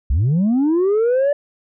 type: linear sweep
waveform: sine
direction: up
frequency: 55 to 587.3 Hz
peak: -11 dBFS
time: 0.1-1.33 s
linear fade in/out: 5 ms
effects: tanh soft clip ceiling -12 dBFS